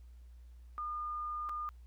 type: tone with dropouts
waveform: sine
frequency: 1214 Hz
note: D#6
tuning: 43 cents flat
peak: -36 dBFS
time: 0.78-1.69 s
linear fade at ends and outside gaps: 0 ms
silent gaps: 1.49-1.494 s
effects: added 60 Hz sine -51 dBFS peak until 1.86 s + pink hiss -75 dBFS RMS until 1.86 s